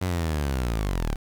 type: linear sweep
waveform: sawtooth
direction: down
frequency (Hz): 93.9 to 34.07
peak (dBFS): -20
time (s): 0.01-1.16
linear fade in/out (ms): 10
effects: 8-bit